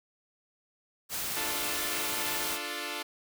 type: noise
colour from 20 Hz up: white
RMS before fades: -34 dBFS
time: 1.09-2.59 s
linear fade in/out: 50 ms
type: chord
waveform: 5% pulse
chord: D minor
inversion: none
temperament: equal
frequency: 293.7 / 349.2 / 440 Hz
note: D4 / F4 / A4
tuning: 0 / 0 / 0 cents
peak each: -27 dBFS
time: 1.36-3.03 s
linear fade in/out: 10 ms
effects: none